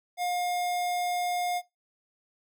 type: tone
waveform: square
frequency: 712 Hz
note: F5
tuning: 33 cents sharp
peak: -28 dBFS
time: 0.17-1.62 s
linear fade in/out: 50 ms
effects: noise-tail reverb RT60 0.2 s tail -20 dB re dry